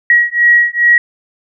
sine beating tone pair, 1906 / 1908.4 Hz, A#6 / A#6, +38 / +40 cents, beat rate 2.4 Hz, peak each -10 dBFS, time 0.1-0.98 s, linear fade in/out 2 ms, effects none

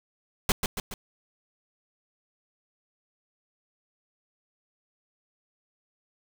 pink noise with echo, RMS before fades -22 dBFS, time 0.49-0.52 s, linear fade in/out 2 ms, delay 140 ms, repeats 3, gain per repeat -5 dB, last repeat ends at 0.94 s, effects none

